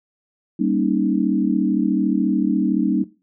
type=chord; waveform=sine; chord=Eb dominant seventh; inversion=first; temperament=equal; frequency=196 / 233.1 / 277.2 / 311.1 Hz; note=G3 / Bb3 / Db4 / Eb4; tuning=0 / 0 / 0 / 0 cents; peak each=-22 dBFS; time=0.59-3.04 s; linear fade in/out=10 ms; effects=noise-tail reverb RT60 0.3 s tail -17 dB re dry